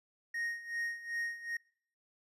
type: tone with tremolo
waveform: triangle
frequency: 1864.7 Hz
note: A#6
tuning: in tune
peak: -31 dBFS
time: 0.34-1.57 s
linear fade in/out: 5 ms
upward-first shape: sine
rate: 2.6 Hz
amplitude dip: 80%
effects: noise-tail reverb RT60 0.6 s tail -25 dB re dry + resampled to 32000 Hz